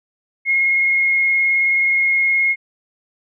sine tone with vibrato, 2154 Hz, C7, 50 cents sharp, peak -13 dBFS, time 0.45-2.56 s, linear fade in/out 50 ms, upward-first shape sine, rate 19 Hz, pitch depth 10 cents each way, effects none

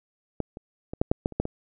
clicks, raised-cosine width 2 ms, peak -13 / -25 / -20 / -8 / -7 / -10 / -26 / -10 / -17 dBFS, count 9, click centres 0.403 / 0.571 / 0.935 / 1.015 / 1.115 / 1.259 / 1.323 / 1.4 / 1.454 s, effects none

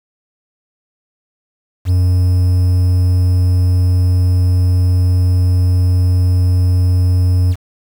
triangle tone with quantisation, 90.5 Hz, F#2, 38 cents flat, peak -7 dBFS, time 1.85-7.56 s, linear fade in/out 50 ms, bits 6, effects none

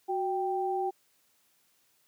sine tone pair together, 370 / 784 Hz, F#4 / G5, 0 / 0 cents, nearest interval octave + minor second, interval 1300 cents, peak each -31 / -30 dBFS, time 0.08-0.91 s, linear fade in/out 20 ms, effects white hiss -69 dBFS RMS until 2.07 s + high-pass 80 Hz 12 dB/octave

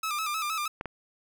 sawtooth tone with vibrato, 1244.5 Hz, D#6, in tune, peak -25 dBFS, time 0.03-0.68 s, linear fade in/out 5 ms, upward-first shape square, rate 6.4 Hz, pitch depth 69 cents each way
clicks, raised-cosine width 0.5 ms, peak -19 dBFS, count 2, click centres 0.811 / 0.857 s
effects none

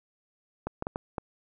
clicks, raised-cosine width 1 ms, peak -17 dBFS, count 5, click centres 0.67 / 0.824 / 0.869 / 0.959 / 1.182 s, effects none

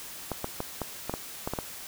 clicks, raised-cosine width 1 ms, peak -16 dBFS, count 9, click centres 0.317 / 0.444 / 0.604 / 0.817 / 1.096 / 1.139 / 1.475 / 1.536 / 1.588 s, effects white hiss -42 dBFS RMS until 1.87 s

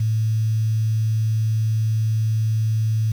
sine tone with quantisation, 110 Hz, A2, in tune, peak -17 dBFS, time 0-3.12 s, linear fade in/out 5 ms, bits 7, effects none

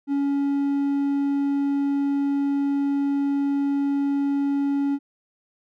triangle tone, 280.7 Hz, C#4, 22 cents sharp, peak -18 dBFS, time 0.07-4.99 s, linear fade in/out 50 ms, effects none

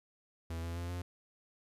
45% pulse tone with pitch steps, 82.8 / 84.59 / 86.42 / 88.28 Hz, E2 / E2 / F2 / F2, +8 / +45 / -18 / +19 cents, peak -37 dBFS, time 0.5-1.02 s, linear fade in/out 5 ms, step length 130 ms, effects resampled to 32000 Hz + 12-bit

